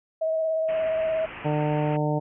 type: tone with vibrato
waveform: sine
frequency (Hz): 640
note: D#5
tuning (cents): +49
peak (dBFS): -22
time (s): 0.21-1.26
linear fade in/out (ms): 10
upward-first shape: square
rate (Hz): 17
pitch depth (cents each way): 14
type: low-pass noise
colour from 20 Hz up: white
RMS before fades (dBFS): -40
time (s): 0.68-1.97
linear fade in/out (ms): 10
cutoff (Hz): 2900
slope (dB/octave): 96
type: harmonic tone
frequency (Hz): 150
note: D3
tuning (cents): +37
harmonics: 1 / 2 / 3 / 4 / 5 / 6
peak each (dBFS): -25 / -29 / -31 / -29 / -33 / -33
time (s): 1.44-2.2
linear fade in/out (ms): 20
effects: none